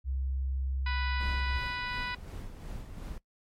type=tone; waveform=sine; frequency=66.2 Hz; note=C2; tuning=21 cents sharp; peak=-29 dBFS; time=0.04-1.62 s; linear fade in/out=50 ms
type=harmonic tone; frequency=493.9 Hz; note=B4; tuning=in tune; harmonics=2 / 3 / 4 / 5 / 6 / 7 / 8 / 9 / 10; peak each=-39 / -39 / -39 / -41 / -46 / -51 / -44 / -54 / -48 dBFS; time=0.86-2.15 s; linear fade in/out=5 ms
type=noise with tremolo; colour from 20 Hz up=brown; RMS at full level=-39 dBFS; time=1.2-3.18 s; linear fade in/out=2 ms; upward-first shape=sine; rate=2.8 Hz; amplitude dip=50%
effects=noise-tail reverb RT60 0.1 s tail -21 dB re dry + MP3 64 kbps